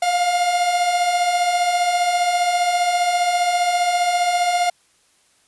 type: beating tone pair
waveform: 45% pulse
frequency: 694 / 709 Hz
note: F5 / F5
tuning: -11 / +26 cents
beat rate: 15 Hz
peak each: -25 / -17 dBFS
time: 0.02-4.7 s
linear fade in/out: 5 ms
effects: white hiss -59 dBFS RMS until 5.47 s + resampled to 24000 Hz